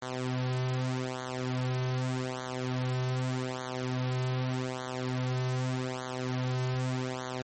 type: tone with flanger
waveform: sawtooth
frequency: 127.7 Hz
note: C3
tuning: 42 cents flat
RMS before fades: -32 dBFS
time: 0.02-7.42 s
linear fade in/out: 5 ms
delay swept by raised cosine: 0.38 to 3.68 ms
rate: 0.83 Hz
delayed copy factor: -0.9
effects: MP3 32 kbps